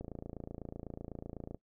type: click train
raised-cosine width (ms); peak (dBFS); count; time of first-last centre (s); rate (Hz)
2; -29; 44; 0.01-1.546; 28
effects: noise-tail reverb RT60 0.1 s tail -19 dB re dry